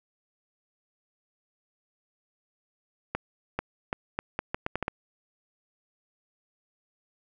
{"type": "accelerating click train", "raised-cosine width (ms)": 0.5, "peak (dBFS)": -13, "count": 10, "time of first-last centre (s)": [3.15, 4.881], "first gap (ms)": 440, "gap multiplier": 0.77, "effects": []}